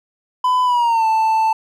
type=tone with pitch glide; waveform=triangle; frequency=1004 to 884.2 Hz; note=B5 to A5; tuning=+28 to +8 cents; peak=-11 dBFS; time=0.44-1.53 s; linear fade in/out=5 ms; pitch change=-220 cents; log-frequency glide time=0.64-1.06 s; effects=none